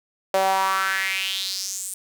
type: tone with high-pass filter sweep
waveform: sawtooth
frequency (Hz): 191.4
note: G3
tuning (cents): -41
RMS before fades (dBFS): -24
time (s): 0.34-1.94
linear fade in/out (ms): 2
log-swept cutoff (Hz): 590 to 9200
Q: 4.4
effects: none